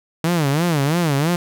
sawtooth tone with vibrato, 155.56 Hz, D#3, in tune, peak -12 dBFS, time 0.24-1.36 s, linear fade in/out 2 ms, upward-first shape sine, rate 3 Hz, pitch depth 220 cents each way, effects none

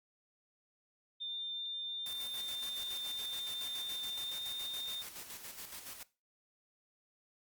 sine tone with pitch glide, 3598 to 3634 Hz, A7 to A#7, +38 to -45 cents, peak -38 dBFS, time 1.2-5.03 s, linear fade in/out 20 ms, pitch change +17 cents, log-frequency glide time 4.18-4.4 s
white noise with tremolo, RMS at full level -46 dBFS, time 2.06-6.03 s, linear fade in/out 2 ms, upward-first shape square, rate 7.1 Hz, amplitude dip 50%
effects noise-tail reverb RT60 0.3 s tail -19 dB re dry + Opus 48 kbps

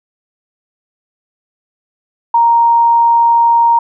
sine tone, 933 Hz, A#5, 1 cent sharp, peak -6 dBFS, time 2.34-3.79 s, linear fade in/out 5 ms, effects none

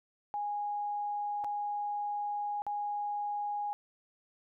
sine tone with dropouts, 825 Hz, G#5, 12 cents flat, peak -32 dBFS, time 0.34-3.73 s, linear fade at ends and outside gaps 0 ms, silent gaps 1.44-1.445 / 2.62-2.666 s, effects none

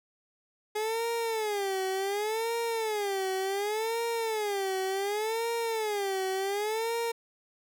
30% pulse tone with vibrato, 420 Hz, G#4, 19 cents sharp, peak -26 dBFS, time 0.75-7.12 s, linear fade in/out 10 ms, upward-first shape sine, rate 0.68 Hz, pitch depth 180 cents each way, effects none

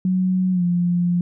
sine tone with pitch glide, 185.1 to 175.32 Hz, F#3 to F3, +1 to +7 cents, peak -16 dBFS, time 0.05-1.21 s, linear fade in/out 2 ms, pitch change -94 cents, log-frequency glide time 0.52-0.63 s, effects none

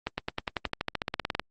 accelerating click train, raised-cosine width 0.3 ms, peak -12 dBFS, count 19, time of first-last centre 0.07-1.396 s, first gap 110 ms, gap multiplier 0.95, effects Opus 24 kbps

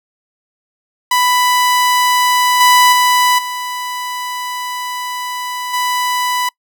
sawtooth tone with level steps, 992 Hz, B5, 7 cents sharp, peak -7 / -3 / -6 / -17 / -11 dBFS, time 1.11-6.49 s, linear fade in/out 5 ms, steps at 2.6 / 2.92 / 3.38 / 5.73 s, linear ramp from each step 10 ms, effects noise-tail reverb RT60 0.1 s tail -25 dB re dry

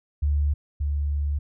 sine tone pair in turn, 72.8 / 72.42 Hz, D2 / D2, -15 / -24 cents, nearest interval unison, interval 9 cents, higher first, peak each -19 / -22 dBFS, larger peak first, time 0.22-0.54 / 0.8-1.39 s, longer second, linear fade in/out 10 ms, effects none

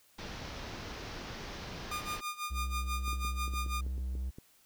pink low-pass noise, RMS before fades -43 dBFS, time 0.18-2.21 s, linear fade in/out 10 ms, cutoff 6000 Hz, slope 48 dB/octave
sawtooth tone with tremolo, 1214 Hz, D#6, 43 cents flat, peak -30 dBFS, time 1.91-3.81 s, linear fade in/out 5 ms, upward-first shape sine, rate 6.1 Hz, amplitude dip 85%
triangle tone with vibrato, 64 Hz, C2, 38 cents flat, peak -31 dBFS, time 2.5-4.31 s, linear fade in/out 20 ms, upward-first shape sine, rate 2.3 Hz, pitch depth 10 cents each way
clicks, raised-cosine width 3 ms, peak -33 dBFS, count 10, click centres 3.08 / 3.131 / 3.249 / 3.479 / 3.538 / 3.663 / 3.865 / 3.98 / 4.153 / 4.385 s
effects white hiss -65 dBFS RMS until 4.65 s

